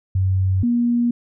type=tone pair in turn; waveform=sine; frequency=94.5 / 238.6 Hz; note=F#2 / A#3; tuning=+37 / +41 cents; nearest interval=octave + major third; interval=1604 cents; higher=second; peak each=-15 dBFS; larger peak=neither; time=0.15-0.63 / 0.63-1.11 s; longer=neither; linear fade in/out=5 ms; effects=none